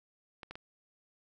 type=clicks; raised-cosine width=0.3 ms; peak=-28 dBFS; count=3; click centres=0.432 / 0.51 / 0.555 s; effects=none